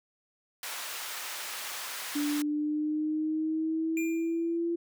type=high-pass noise; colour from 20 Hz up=pink; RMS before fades=-38 dBFS; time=0.63-2.42 s; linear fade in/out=2 ms; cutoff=1100 Hz; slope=12 dB/octave
type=exponential sweep; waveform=sine; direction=up; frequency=291.2 to 340.5 Hz; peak=-27 dBFS; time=2.15-4.76 s; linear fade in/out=10 ms
type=tone with exponential decay; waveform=square; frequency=2400 Hz; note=D7; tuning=37 cents sharp; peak=-33 dBFS; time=3.97-4.57 s; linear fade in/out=1 ms; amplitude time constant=130 ms
effects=none